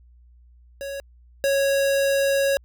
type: tone pair in turn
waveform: square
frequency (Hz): 554.4 / 552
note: C#5 / C#5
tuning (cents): 0 / -7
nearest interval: unison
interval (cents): 7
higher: first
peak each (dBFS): -30 / -19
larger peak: second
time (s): 0.81-1 / 1.44-2.57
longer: second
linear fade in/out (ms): 0
effects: added 60 Hz sine -49 dBFS peak until 2.64 s